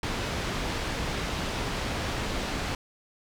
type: low-pass noise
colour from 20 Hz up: pink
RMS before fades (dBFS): -31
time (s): 0.03-2.75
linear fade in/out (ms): 2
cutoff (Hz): 5000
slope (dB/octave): 12
effects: none